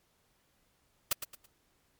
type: noise with echo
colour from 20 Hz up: white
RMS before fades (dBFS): -27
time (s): 1.11-1.13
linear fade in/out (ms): 5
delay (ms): 110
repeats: 3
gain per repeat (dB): -10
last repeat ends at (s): 1.46
effects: pink hiss -72 dBFS RMS until 1.99 s + MP3 96 kbps